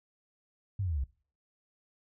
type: linear sweep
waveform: sine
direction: down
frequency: 103.83 to 60.7 Hz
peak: -29 dBFS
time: 0.79-1.04 s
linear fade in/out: 5 ms
effects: noise-tail reverb RT60 0.4 s tail -20 dB re dry